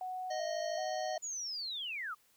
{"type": "tone with vibrato", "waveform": "sine", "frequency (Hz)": 707, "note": "F5", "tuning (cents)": 21, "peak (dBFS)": -37, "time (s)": [0.01, 1.18], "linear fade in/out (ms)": 2, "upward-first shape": "square", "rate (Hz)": 1.3, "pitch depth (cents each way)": 79}
{"type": "harmonic tone", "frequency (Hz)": 622.3, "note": "D#5", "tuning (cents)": 0, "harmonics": [1, 3, 5, 7, 9, 10], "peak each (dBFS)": [-37, -47, -52, -48, -51, -54], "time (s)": [0.3, 1.18], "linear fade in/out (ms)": 10}
{"type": "linear sweep", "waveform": "sine", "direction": "down", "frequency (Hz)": [7000, 1142], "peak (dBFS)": -37, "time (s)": [1.22, 2.15], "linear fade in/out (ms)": 20}
{"effects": ["white hiss -69 dBFS RMS until 2.36 s"]}